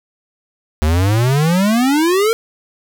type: exponential sweep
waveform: square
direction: up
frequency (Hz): 73.42 to 466.2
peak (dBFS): -12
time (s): 0.82-2.33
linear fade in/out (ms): 0
effects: none